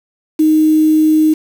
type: tone with quantisation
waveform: sine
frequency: 311.1 Hz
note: D#4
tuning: in tune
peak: -7 dBFS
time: 0.39-1.34 s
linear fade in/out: 10 ms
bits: 5
effects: none